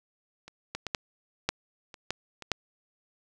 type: clicks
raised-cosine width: 0.2 ms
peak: -28 / -16 / -16 / -10 / -8 / -27 / -12 / -24 / -8 dBFS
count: 9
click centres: 0.48 / 0.75 / 0.867 / 0.948 / 1.49 / 1.942 / 2.106 / 2.423 / 2.517 s
effects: none